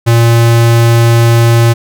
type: tone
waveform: square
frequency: 116.54 Hz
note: A#2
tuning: in tune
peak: -5 dBFS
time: 0.06-1.74 s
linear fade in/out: 20 ms
effects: none